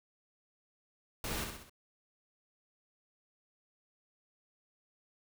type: noise with echo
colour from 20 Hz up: pink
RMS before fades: -38 dBFS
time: 1.24-1.44 s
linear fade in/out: 2 ms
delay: 64 ms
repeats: 4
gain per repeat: -5 dB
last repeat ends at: 1.696 s
effects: none